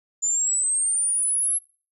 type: exponential sweep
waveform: sine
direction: up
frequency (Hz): 7040 to 11160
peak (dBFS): -18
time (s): 0.22-1.59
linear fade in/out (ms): 20
effects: noise-tail reverb RT60 0.4 s tail -26 dB re dry + tanh soft clip ceiling -18 dBFS